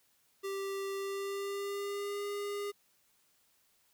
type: tone with pitch glide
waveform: square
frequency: 392 to 407.2 Hz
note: G4 to G#4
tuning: 0 to -34 cents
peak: -36 dBFS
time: 0.43-2.72 s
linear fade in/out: 20 ms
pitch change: +66 cents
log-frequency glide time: 0.95-2.25 s
effects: white hiss -71 dBFS RMS until 3.93 s